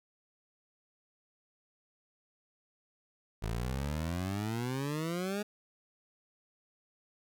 20% pulse exponential sweep, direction up, 52.8 to 211.1 Hz, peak -28 dBFS, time 3.42-5.43 s, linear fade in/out 10 ms, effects none

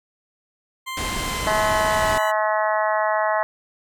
20% pulse tone with pitch glide, 1046.5 to 987.8 Hz, C6 to B5, 0 to 0 cents, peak -23 dBFS, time 0.86-2.32 s, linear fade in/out 20 ms, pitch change -100 cents, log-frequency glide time 1.17-2.15 s
pink low-pass noise, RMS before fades -28 dBFS, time 0.97-2.18 s, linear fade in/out 2 ms, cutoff 11000 Hz, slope 48 dB/octave
harmonic tone, 214.2 Hz, A3, 46 cents flat, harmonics 3 / 4 / 5 / 6 / 7 / 8 / 9, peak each -22 / -24 / -25 / -31 / -32 / -30 / -30 dBFS, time 1.47-3.43 s, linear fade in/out 0 ms
effects none

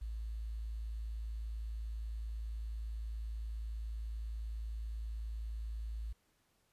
sine tone with quantisation, 55 Hz, A1, in tune, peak -38 dBFS, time 0.01-6.13 s, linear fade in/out 10 ms, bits 11, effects pink hiss -75 dBFS RMS until 6.72 s + resampled to 32000 Hz

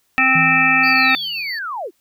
harmonic tone, 261.6 Hz, C4, in tune, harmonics 1 / 3 / 5 / 7 / 9 / 10, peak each -23 / -22 / -20 / -17 / -17 / -17 dBFS, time 0.18-1.15 s, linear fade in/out 0 ms
sine tone with exponential decay, 164.81 Hz, E3, in tune, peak -19 dBFS, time 0.35-1.5 s, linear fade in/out 5 ms, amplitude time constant 250 ms
triangle tone with tremolo, 4503 Hz, C#8, 26 cents sharp, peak -25 dBFS, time 0.83-1.59 s, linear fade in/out 5 ms, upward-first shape sine, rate 7.7 Hz, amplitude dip 30%
sine linear sweep, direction down, 4947 to 293.1 Hz, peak -23 dBFS, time 0.84-1.91 s, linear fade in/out 50 ms
effects white hiss -64 dBFS RMS until 2 s

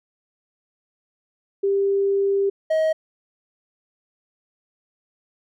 sine / triangle tone pair in turn, 395.7 / 633.1 Hz, G4 / D#5, +16 / +30 cents, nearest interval minor sixth, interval 814 cents, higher second, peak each -17 / -15 dBFS, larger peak second, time 1.63-2.5 / 2.7-2.93 s, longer first, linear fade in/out 10 ms, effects none

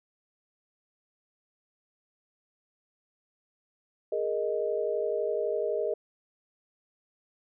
sine chord, Ab suspended second, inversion none, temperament just, 415.3 / 467.2 / 623 Hz, Ab4 / Bb4 / Eb5, 0 / +4 / +2 cents, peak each -31 dBFS, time 4.12-5.94 s, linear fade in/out 5 ms, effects none

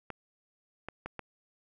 clicks, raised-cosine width 0.5 ms, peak -23 dBFS, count 4, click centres 0.103 / 0.886 / 1.06 / 1.193 s, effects none

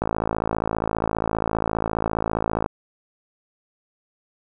click train, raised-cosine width 1 ms, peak -8 dBFS, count 146, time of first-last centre 0.02-2.661 s, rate 54.9 Hz, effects none

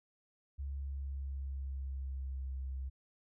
sine tone with pitch glide, 69.3 to 66.09 Hz, C#2 to C2, 0 to +18 cents, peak -37 dBFS, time 0.58-2.9 s, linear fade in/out 20 ms, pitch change -82 cents, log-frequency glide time 0.68-2.49 s, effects none

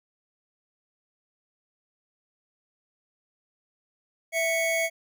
square tone pair together, 659.3 / 2218 Hz, E5 / C#7, 0 / 0 cents, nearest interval octave + major sixth, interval 2100 cents, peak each -27 dBFS, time 4.32-4.9 s, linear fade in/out 50 ms, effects none

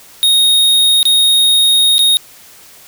square tone with dropouts, 3729 Hz, A#7, in tune, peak -8 dBFS, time 0.23-2.17 s, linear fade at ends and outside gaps 0 ms, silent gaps 1.029-1.054 / 1.982-1.991 s, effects white hiss -40 dBFS RMS until 2.87 s

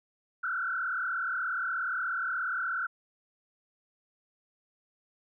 sine tone with frequency modulation, 1443 Hz, F#6, 44 cents flat, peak -29 dBFS, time 0.43-2.87 s, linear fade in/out 10 ms, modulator 36.8 Hz, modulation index 2.7, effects none

